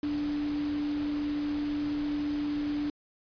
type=tone in noise; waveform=sine; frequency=293.7 Hz; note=D4; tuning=in tune; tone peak=-28 dBFS; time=0.03-2.9 s; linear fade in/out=2 ms; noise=pink; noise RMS=-43 dBFS; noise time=0.03-2.9 s; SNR=+12 dB; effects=resampled to 11025 Hz